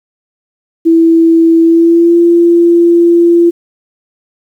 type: tone with pitch glide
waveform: sine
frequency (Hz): 329.6 to 341.8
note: E4 to F4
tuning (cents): 0 to -37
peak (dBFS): -3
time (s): 0.85-3.51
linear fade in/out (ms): 20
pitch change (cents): +63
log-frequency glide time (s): 1.62-2.16
effects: 7-bit